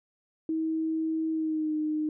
sine tone with pitch glide, 319.8 to 306.8 Hz, D#4 to D#4, +48 to -24 cents, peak -26 dBFS, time 0.49-2.09 s, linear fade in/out 2 ms, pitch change -72 cents, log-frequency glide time 1.31-1.75 s, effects none

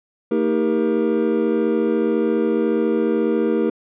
triangle tone cluster, 226.1 / 316 / 397.8 / 472.1 Hz, A3 / D#4 / G4 / A#4, +47 / +27 / +25 / +22 cents, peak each -20 dBFS, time 0.31-3.7 s, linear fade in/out 5 ms, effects resampled to 8000 Hz

